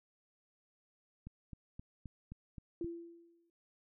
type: click train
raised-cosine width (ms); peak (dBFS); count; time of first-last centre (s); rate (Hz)
5; -34; 7; 1.27-2.845; 3.81
type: tone with exponential decay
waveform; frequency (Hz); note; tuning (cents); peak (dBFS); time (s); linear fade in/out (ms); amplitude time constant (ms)
sine; 338.7; E4; +47; -35; 2.81-3.5; 2; 150
effects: none